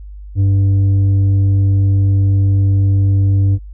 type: tone with tanh clipping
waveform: sine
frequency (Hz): 98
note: G2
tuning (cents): 0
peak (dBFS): -10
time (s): 0.35-3.59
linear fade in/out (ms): 50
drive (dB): 5
effects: added 50 Hz sine -29 dBFS peak until 3.73 s